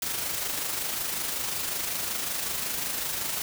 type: noise with amplitude modulation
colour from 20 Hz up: white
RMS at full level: -29 dBFS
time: 0.02-3.42 s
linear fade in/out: 2 ms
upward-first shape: sine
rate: 25.4 Hz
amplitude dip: 40%
effects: none